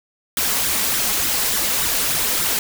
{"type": "noise with flanger", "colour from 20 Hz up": "white", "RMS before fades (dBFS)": -20, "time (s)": [0.37, 2.59], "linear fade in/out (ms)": 2, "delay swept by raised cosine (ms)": [0.54, 4.74], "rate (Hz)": 3.4, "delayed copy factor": 0.6, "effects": []}